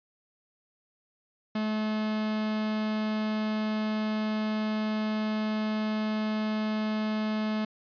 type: tone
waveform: 45% pulse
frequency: 215.4 Hz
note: A3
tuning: 37 cents flat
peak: -27 dBFS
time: 1.55-7.65 s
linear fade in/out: 5 ms
effects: resampled to 11025 Hz